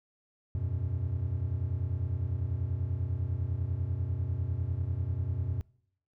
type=chord; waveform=triangle; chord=E suspended second; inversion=none; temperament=equal; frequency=82.41 / 92.5 / 123.47 Hz; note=E2 / F#2 / B2; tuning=0 / 0 / 0 cents; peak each=-34 / -30 / -33 dBFS; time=0.55-5.61 s; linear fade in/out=0 ms; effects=noise-tail reverb RT60 0.7 s tail -24 dB re dry